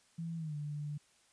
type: tone with pitch glide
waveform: sine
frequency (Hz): 165.9 to 147.8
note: E3 to D3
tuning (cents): +11 to +11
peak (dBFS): -37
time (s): 0.18-0.98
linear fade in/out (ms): 10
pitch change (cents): -200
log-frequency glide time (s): 0.37-0.55
effects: white hiss -68 dBFS RMS until 1.32 s + resampled to 22050 Hz